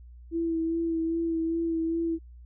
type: tone with vibrato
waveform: sine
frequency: 329.6 Hz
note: E4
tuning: in tune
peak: -25 dBFS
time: 0.31-2.19 s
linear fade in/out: 50 ms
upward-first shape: sine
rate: 2.5 Hz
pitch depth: 23 cents each way
effects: added 60 Hz sine -45 dBFS peak until 2.45 s

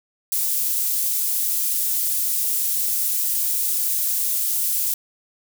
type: high-pass noise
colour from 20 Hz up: pink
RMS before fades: -22 dBFS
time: 0.32-4.94 s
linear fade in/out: 2 ms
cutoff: 12000 Hz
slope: 12 dB/octave
effects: none

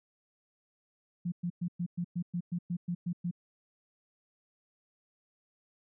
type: tone bursts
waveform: sine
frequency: 174.61 Hz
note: F3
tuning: in tune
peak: -30 dBFS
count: 12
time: 1.25-3.312 s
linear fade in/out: 10 ms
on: 71 ms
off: 110 ms
effects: none

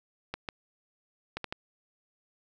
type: clicks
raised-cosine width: 0.3 ms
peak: -18 dBFS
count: 5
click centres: 0.34 / 0.488 / 1.37 / 1.443 / 1.525 s
effects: none

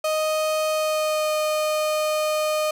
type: tone with pitch glide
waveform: 35% pulse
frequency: 622.3 to 614.4 Hz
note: D#5 to D#5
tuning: 0 to -22 cents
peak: -19 dBFS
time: 0.04-2.71 s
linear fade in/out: 5 ms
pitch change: -22 cents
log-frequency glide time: 0.71-1.33 s
effects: none

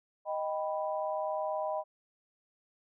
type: chord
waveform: sine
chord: Eb augmented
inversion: none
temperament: equal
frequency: 622.3 / 784 / 987.8 Hz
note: Eb5 / G5 / B5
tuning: 0 / 0 / 0 cents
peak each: -33 / -37 / -38 dBFS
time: 0.25-1.84 s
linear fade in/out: 50 ms
effects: none

